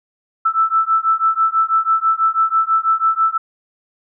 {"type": "beating tone pair", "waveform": "sine", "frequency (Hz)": [1318, 1324.1], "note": ["E6", "E6"], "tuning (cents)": [-1, 7], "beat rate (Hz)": 6.1, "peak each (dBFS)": -16, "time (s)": [0.45, 3.38], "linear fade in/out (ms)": 10, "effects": []}